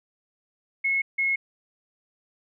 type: tone pair in turn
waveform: sine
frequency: 2180 / 2171 Hz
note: C#7 / C#7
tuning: -29 / -37 cents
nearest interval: unison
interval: 8 cents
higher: first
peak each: -21 dBFS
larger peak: neither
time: 0.84-1.02 / 1.18-1.36 s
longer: neither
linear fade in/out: 10 ms
effects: none